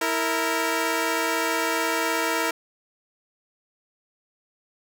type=tone pair together; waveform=10% pulse; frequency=326.6 / 461.9 Hz; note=E4 / A#4; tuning=-16 / -16 cents; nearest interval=tritone; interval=600 cents; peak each=-17 dBFS; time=0.01-2.51 s; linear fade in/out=5 ms; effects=none